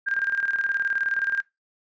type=tone with tremolo; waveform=sine; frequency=1600 Hz; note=G6; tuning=35 cents sharp; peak=-20 dBFS; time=0.06-1.42 s; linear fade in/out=20 ms; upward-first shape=square; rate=19 Hz; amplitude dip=65%; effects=noise-tail reverb RT60 0.2 s tail -22 dB re dry + resampled to 16000 Hz